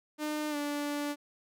sawtooth tone with pitch glide, 302.5 to 291 Hz, D#4 to D4, -49 to -16 cents, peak -28 dBFS, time 0.18-1.16 s, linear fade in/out 50 ms, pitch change -67 cents, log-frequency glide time 0.5-0.56 s, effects none

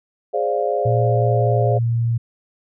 sine chord, D half-diminished seventh, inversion second, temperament equal, 415.3 / 523.3 / 587.3 / 698.5 Hz, Ab4 / C5 / D5 / F5, 0 / 0 / 0 / 0 cents, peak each -23 dBFS, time 0.33-1.79 s, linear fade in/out 20 ms
sine tone, 116.54 Hz, A#2, in tune, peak -16 dBFS, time 0.85-2.18 s, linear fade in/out 10 ms
effects none

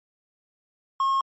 triangle tone, 1081 Hz, C#6, 44 cents flat, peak -18 dBFS, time 1-1.21 s, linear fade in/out 2 ms, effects MP3 32 kbps

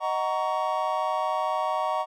triangle chord, D# minor seventh, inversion none, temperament just, 622.3 / 746.7 / 933.4 / 1120.1 Hz, D#5 / F#5 / A#5 / C#6, 0 / +16 / +2 / +18 cents, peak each -28 dBFS, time 0-2.06 s, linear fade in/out 50 ms, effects none

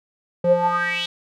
square tone with band-pass filter sweep, 174.61 Hz, F3, in tune, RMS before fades -20 dBFS, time 0.44-1.06 s, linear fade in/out 5 ms, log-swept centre 410 to 3600 Hz, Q 6.7, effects none

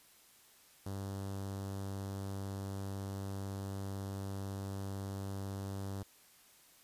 sawtooth tone with notch filter, 98 Hz, G2, in tune, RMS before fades -41 dBFS, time 0.86-6.03 s, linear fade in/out 5 ms, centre 2300 Hz, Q 0.8, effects white hiss -63 dBFS RMS until 6.83 s + resampled to 32000 Hz

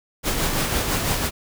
pink noise with tremolo, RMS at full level -21 dBFS, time 0.23-1.31 s, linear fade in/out 50 ms, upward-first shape sine, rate 6 Hz, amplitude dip 40%, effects none

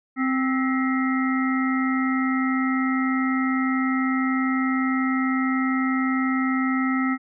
harmonic tone with a mistuned harmonic, 261.6 Hz, C4, in tune, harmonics 1 / 3 / 5 / 7 / 8, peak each -21 / -35 / -28 / -31 / -33 dBFS, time 0.16-7.18 s, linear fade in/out 50 ms, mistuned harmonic 7, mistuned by +77 cents, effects none

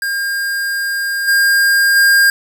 square tone with level steps, 1610 Hz, G6, 46 cents sharp, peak -17 / -10 / -8 dBFS, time 0.02-2.3 s, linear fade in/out 2 ms, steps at 1.27 / 1.95 s, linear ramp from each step 20 ms, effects 7-bit

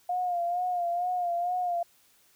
sine tone with vibrato, 708 Hz, F5, 23 cents sharp, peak -26 dBFS, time 0.09-1.83 s, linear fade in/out 5 ms, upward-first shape sine, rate 2.2 Hz, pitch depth 50 cents each way, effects white hiss -63 dBFS RMS until 2.35 s

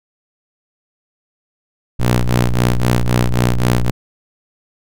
sawtooth ring-modulated tone, 61.1 Hz, B1, 18 cents flat, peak -5 dBFS, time 1.99-3.91 s, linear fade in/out 10 ms, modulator 59.2 Hz, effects none

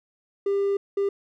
triangle tone bursts at uneven times, 398.2 Hz, G4, 27 cents sharp, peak -18 dBFS, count 2, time 0.46-0.77 / 0.97-1.09 s, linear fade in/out 5 ms, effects tanh soft clip ceiling -15 dBFS

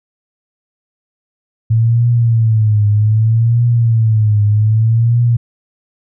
sine tone with vibrato, 111.5 Hz, A2, 23 cents sharp, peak -8 dBFS, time 1.7-5.37 s, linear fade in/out 10 ms, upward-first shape triangle, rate 0.64 Hz, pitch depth 130 cents each way, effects none

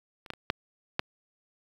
clicks, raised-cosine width 0.3 ms, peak -29 / -16 / -29 / -9 / -9 dBFS, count 5, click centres 0.262 / 0.303 / 0.336 / 0.501 / 0.994 s, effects high-pass 60 Hz 12 dB/octave + 8-bit

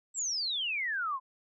sine exponential sweep, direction down, 7902 to 1004 Hz, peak -30 dBFS, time 0.14-1.2 s, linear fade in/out 50 ms, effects none

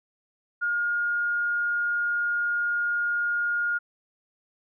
sine tone, 1423 Hz, F6, 32 cents sharp, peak -23 dBFS, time 0.61-3.79 s, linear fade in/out 20 ms, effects none

